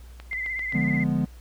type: click train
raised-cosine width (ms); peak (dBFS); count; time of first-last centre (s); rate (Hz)
0.3; -25; 5; 0.2-0.724; 7.63
type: tone with vibrato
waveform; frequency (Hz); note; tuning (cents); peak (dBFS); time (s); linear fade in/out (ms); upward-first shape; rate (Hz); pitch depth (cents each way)
sine; 2050; C7; -36; -27; 0.31-1.04; 5; sine; 16; 51
type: chord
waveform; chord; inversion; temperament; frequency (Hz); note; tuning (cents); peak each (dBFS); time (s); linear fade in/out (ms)
triangle; D diminished seventh; none; equal; 146.83 / 174.61 / 207.7 / 246.9; D3 / F3 / Ab3 / Cb4; 0 / 0 / 0 / 0; -25; 0.73-1.26; 20
effects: added 60 Hz sine -42 dBFS peak until 1.4 s + pink hiss -56 dBFS RMS until 1.4 s